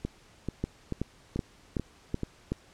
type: two click trains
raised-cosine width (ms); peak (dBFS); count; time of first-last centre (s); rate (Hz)
3; -18 / -16; 6 / 6; 0.05-2.233 / 0.64-2.52; 2.29 / 2.66
effects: pink hiss -58 dBFS RMS until 2.73 s + low-pass 8000 Hz 12 dB/octave